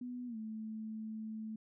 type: tone with pitch glide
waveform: sine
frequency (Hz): 246.9 to 218.7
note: B3 to A3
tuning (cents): 0 to -10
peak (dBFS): -40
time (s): 0.01-1.56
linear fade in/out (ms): 5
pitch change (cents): -210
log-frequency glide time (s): 0.27-0.37
effects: none